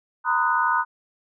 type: chord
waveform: sine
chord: B major seventh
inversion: third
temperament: equal with one note detuned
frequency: 932.3 / 1011.4 / 1244.5 / 1480 Hz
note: A#5 / B5 / D#6 / F#6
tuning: 0 / +41 / 0 / 0 cents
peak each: -24 dBFS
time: 0.24-0.85 s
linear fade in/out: 50 ms
effects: none